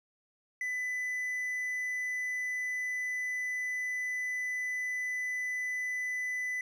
triangle tone, 1999 Hz, B6, 20 cents sharp, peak -30 dBFS, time 0.61-6.61 s, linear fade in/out 2 ms, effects none

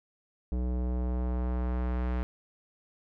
square tone with low-pass filter sweep, 61.74 Hz, B1, in tune, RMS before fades -30 dBFS, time 0.52-2.23 s, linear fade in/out 0 ms, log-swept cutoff 450 to 2000 Hz, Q 0.84, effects none

